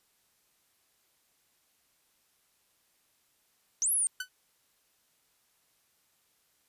sine linear two-way sweep, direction up then down, 5680 to 11470 to 8470 Hz, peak -25 dBFS, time 3.82-4.07 s, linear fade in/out 0 ms, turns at 3.92 s
sawtooth tone with exponential decay, 1504 Hz, F#6, 28 cents sharp, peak -26 dBFS, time 4.2-4.29 s, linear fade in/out 5 ms, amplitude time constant 18 ms
effects white hiss -71 dBFS RMS until 6.68 s + resampled to 32000 Hz

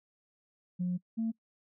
sine tone pair in turn, 179.1 / 225.4 Hz, F3 / A3, +44 / +42 cents, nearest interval major third, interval 398 cents, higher second, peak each -28 dBFS, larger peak neither, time 0.79-0.98 / 1.17-1.32 s, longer first, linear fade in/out 20 ms, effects noise-tail reverb RT60 0.1 s tail -24 dB re dry + tanh soft clip ceiling -25 dBFS

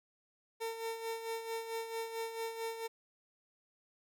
30% pulse tone with tremolo, 453.7 Hz, A#4, 47 cents flat, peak -33 dBFS, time 0.6-2.88 s, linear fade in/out 20 ms, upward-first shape sine, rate 4.5 Hz, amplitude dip 60%, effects none

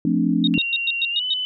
sine chord, D minor seventh, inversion first, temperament equal, 174.61 / 220 / 261.6 / 293.7 Hz, F3 / A3 / C4 / D4, 0 / 0 / 0 / 0 cents, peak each -22 dBFS, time 0.05-0.58 s, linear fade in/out 2 ms
sine tone bursts, 3729 Hz, A#7, in tune, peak -18 dBFS, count 7, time 0.44-1.338 s, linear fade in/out 2 ms, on 34 ms, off 110 ms
sine tone with pitch glide, 2760 to 3010 Hz, F7 to F#7, -21 to +29 cents, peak -22 dBFS, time 0.54-1.45 s, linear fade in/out 0 ms, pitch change +150 cents, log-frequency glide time 1.1-1.24 s
effects none

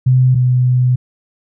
sine tone pair in turn, 128.1 / 125.83 Hz, C3 / B2, -36 / +33 cents, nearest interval unison, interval 31 cents, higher first, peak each -7 / -9 dBFS, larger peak first, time 0.06-0.35 / 0.35-0.96 s, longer second, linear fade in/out 10 ms, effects none

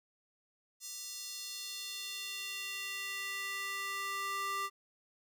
square tone with high-pass filter sweep, 394.3 Hz, G4, 10 cents sharp, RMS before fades -40 dBFS, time 0.8-4.7 s, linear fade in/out 50 ms, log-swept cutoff 6000 to 1100 Hz, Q 1.8, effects none

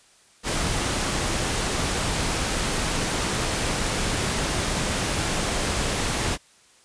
pink noise, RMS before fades -25 dBFS, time 0.43-6.38 s, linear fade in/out 50 ms, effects white hiss -56 dBFS RMS until 6.84 s + resampled to 22050 Hz

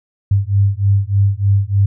sine beating tone pair, 98 / 101.3 Hz, G2 / G#2, 0 / -43 cents, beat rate 3.3 Hz, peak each -14 dBFS, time 0.31-1.86 s, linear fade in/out 5 ms, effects none

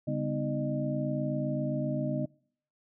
sine tone cluster, 141.6 / 200.9 / 248.8 / 309 / 610 Hz, C#3 / G3 / B3 / D#4 / D#5, +37 / +43 / +13 / -12 / -34 cents, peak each -32 / -39 / -34 / -37 / -35 dBFS, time 0.07-2.26 s, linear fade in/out 10 ms, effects noise-tail reverb RT60 0.6 s tail -26 dB re dry

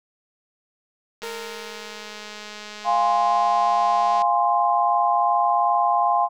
click train, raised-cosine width 0.2 ms, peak -20 dBFS, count 631, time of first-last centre 1.22-4.22 s, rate 210 Hz
sawtooth tone with exponential decay, 459.5 Hz, A#4, 25 cents flat, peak -26 dBFS, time 1.23-3.58 s, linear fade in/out 2 ms, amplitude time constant 510 ms
sine chord, F minor, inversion none, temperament equal with one note detuned, 698.5 / 821.1 / 1046.5 Hz, F5 / Ab5 / C6, 0 / -20 / 0 cents, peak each -21 dBFS, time 2.84-6.29 s, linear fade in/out 50 ms
effects none

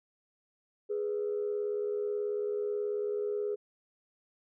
sine tone pair together, 415.3 / 493.7 Hz, G#4 / B4, 0 / -1 cents, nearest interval minor third, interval 299 cents, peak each -30 / -37 dBFS, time 0.89-3.56 s, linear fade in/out 20 ms, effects tanh soft clip ceiling -24 dBFS

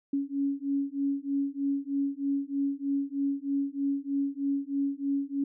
sine beating tone pair, 277.2 / 280.4 Hz, C#4 / C#4, 0 / +20 cents, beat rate 3.2 Hz, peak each -30 dBFS, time 0.13-5.44 s, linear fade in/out 5 ms, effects none

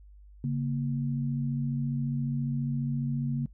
sine tone pair together, 140 / 234.6 Hz, C#3 / A#3, +18 / +11 cents, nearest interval major sixth, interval 893 cents, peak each -28 / -32 dBFS, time 0.44-3.46 s, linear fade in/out 2 ms, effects noise-tail reverb RT60 0.1 s tail -22 dB re dry + added 50 Hz sine -49 dBFS peak until 3.53 s

